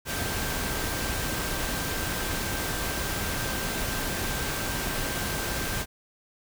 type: tone in noise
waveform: sine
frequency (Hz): 1569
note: G6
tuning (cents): +1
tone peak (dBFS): -38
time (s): 0.05-5.86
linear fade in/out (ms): 50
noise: pink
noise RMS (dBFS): -30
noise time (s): 0.05-5.86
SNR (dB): -11
effects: none